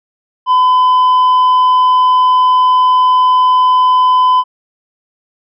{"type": "tone with tanh clipping", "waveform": "triangle", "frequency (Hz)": 1010, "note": "B5", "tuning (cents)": 39, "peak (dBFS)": -7, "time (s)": [0.46, 4.44], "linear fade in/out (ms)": 50, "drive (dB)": 8, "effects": []}